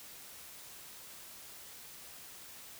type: silence
effects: white hiss -51 dBFS RMS until 2.79 s